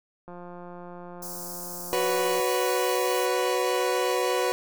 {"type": "click train", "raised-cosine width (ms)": 1, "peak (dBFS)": -29, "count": 374, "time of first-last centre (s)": [0.28, 2.399], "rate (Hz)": 176}
{"type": "high-pass noise", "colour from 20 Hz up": "white", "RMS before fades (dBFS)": -38, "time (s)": [1.22, 3.26], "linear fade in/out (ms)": 5, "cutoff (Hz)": 5000, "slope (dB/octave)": 48}
{"type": "chord", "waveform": "30% pulse", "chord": "F# suspended fourth", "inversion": "none", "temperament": "equal with one note detuned", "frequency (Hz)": [370, 493.9, 562.1], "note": ["F#4", "B4", "C#5"], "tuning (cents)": [0, 0, 24], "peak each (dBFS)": [-25, -23, -29], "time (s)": [1.93, 4.52], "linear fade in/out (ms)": 0}
{"effects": []}